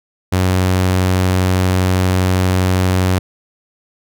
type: tone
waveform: sawtooth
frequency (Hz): 92.5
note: F#2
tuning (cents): 0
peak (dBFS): -8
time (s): 0.32-3.19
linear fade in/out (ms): 10
effects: none